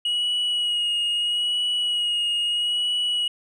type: tone with vibrato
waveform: sine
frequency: 2900 Hz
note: F#7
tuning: 35 cents flat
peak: -18 dBFS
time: 0.05-3.28 s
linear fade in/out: 5 ms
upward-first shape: sine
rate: 0.77 Hz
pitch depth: 23 cents each way
effects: tanh soft clip ceiling -20 dBFS